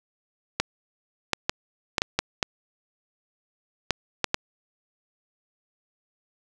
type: clicks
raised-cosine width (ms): 0.2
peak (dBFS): -4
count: 10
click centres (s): 0.6 / 1.333 / 1.495 / 1.982 / 2.019 / 2.19 / 2.428 / 3.907 / 4.243 / 4.344
effects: none